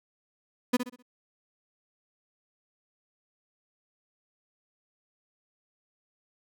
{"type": "tone with echo", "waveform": "35% pulse", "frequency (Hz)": 247.7, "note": "B3", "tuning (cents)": 5, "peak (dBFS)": -18, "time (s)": [0.73, 0.77], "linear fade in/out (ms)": 10, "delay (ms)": 64, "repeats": 4, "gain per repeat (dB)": -9, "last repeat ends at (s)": 1.026, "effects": []}